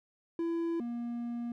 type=tone pair in turn; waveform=triangle; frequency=334.9 / 237.3 Hz; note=E4 / A#3; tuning=+27 / +31 cents; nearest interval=tritone; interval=596 cents; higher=first; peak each=-28 / -32 dBFS; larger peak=first; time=0.39-0.8 / 0.8-1.52 s; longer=second; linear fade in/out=2 ms; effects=none